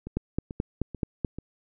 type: two click trains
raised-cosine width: 3 ms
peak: -13 / -23 dBFS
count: 6 / 4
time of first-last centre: 0.17-1.248 / 0.07-1.386 s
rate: 4.64 / 2.28 Hz
effects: none